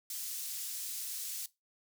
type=high-pass noise; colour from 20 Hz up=pink; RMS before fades=-40 dBFS; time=0.1-1.46 s; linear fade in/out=2 ms; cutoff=6300 Hz; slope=12 dB/octave; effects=noise-tail reverb RT60 0.2 s tail -19 dB re dry